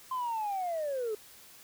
sine linear sweep, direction down, 1046.5 to 414 Hz, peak -29 dBFS, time 0.11-1.15 s, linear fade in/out 5 ms, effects tanh soft clip ceiling -28 dBFS + white hiss -54 dBFS RMS until 1.63 s

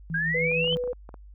sine tone with tremolo, 163 Hz, E3, 19 cents flat, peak -28 dBFS, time 0.1-0.77 s, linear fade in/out 0 ms, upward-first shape sine, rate 6.5 Hz, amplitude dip 45%
sine exponential sweep, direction up, 1581 to 3136 Hz, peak -24 dBFS, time 0.14-0.75 s, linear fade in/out 5 ms
sine tone, 493.9 Hz, B4, in tune, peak -26 dBFS, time 0.34-0.93 s, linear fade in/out 10 ms
clicks, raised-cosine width 1 ms, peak -29 dBFS, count 10, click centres 0.516 / 0.644 / 0.676 / 0.727 / 0.761 / 0.839 / 0.876 / 0.931 / 1.091 / 1.142 s
effects added 50 Hz sine -44 dBFS peak until 1.34 s

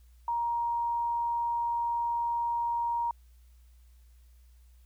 sine tone, 941 Hz, A#5, 16 cents sharp, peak -27 dBFS, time 0.28-3.11 s, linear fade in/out 2 ms, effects added 60 Hz sine -54 dBFS peak until 4.85 s + white hiss -71 dBFS RMS until 4.85 s

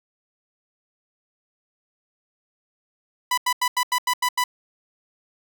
sawtooth tone bursts, 993 Hz, B5, 9 cents sharp, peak -15 dBFS, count 8, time 3.31-4.44 s, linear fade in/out 5 ms, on 66 ms, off 86 ms, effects none

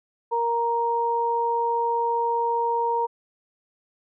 sine tone pair together, 467.5 / 935 Hz, A#4 / A#5, +5 / +5 cents, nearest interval octave, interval 1200 cents, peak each -26 / -22 dBFS, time 0.31-3.07 s, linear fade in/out 20 ms, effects none

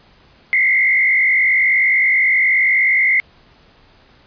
sine tone with frequency modulation, 2089 Hz, C7, 3 cents flat, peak -11 dBFS, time 0.53-3.2 s, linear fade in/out 0 ms, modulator 49.5 Hz, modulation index 1.8, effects pink hiss -50 dBFS RMS until 4.26 s + resampled to 11025 Hz

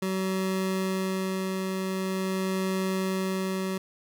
25% pulse tone with tremolo, 189.2 Hz, F#3, 39 cents sharp, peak -22 dBFS, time 0.02-3.78 s, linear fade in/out 5 ms, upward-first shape sine, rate 0.45 Hz, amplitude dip 25%, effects none

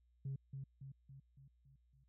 sine tone with echo, 135.9 Hz, C#3, 34 cents flat, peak -38 dBFS, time 0.25-0.36 s, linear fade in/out 5 ms, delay 280 ms, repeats 6, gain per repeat -5 dB, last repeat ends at 2.04 s, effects tanh soft clip ceiling -37 dBFS + added 60 Hz sine -70 dBFS peak until 2.08 s

